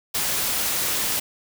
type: noise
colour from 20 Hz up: white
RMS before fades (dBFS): -24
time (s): 0.14-1.2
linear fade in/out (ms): 10
effects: none